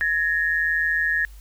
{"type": "tone pair together", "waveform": "sine", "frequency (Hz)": [1683.2, 1844], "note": ["G#6", "A#6"], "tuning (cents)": [23, -19], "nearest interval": "major second", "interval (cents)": 158, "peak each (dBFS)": -22, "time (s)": [0.01, 1.25], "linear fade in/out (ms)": 0, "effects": ["added 50 Hz sine -40 dBFS peak until 1.4 s", "white hiss -55 dBFS RMS until 1.4 s"]}